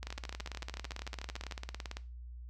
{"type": "two click trains", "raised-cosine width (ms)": 0.2, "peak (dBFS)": [-23, -24], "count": [35, 21], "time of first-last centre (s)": [[0.07, 1.969], [0.03, 1.511]], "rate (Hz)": [17.9, 13.5], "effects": ["noise-tail reverb RT60 0.3 s tail -17 dB re dry", "added 60 Hz sine -44 dBFS peak until 2.49 s"]}